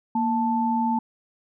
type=tone pair together; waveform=sine; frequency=233.5 / 880 Hz; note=A#3 / A5; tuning=+3 / 0 cents; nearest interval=octave + major seventh; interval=2297 cents; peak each=-23 / -23 dBFS; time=0.15-0.99 s; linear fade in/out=5 ms; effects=none

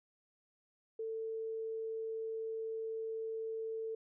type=tone; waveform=sine; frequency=446 Hz; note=A4; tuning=23 cents sharp; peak=-37 dBFS; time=0.99-3.95 s; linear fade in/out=5 ms; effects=none

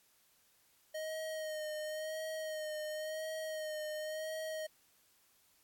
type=tone with vibrato; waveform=square; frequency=622.3 Hz; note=D#5; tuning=in tune; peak=-39 dBFS; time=0.94-4.67 s; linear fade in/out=10 ms; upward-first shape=sine; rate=0.94 Hz; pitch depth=30 cents each way; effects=white hiss -70 dBFS RMS until 5.63 s + AAC 64 kbps

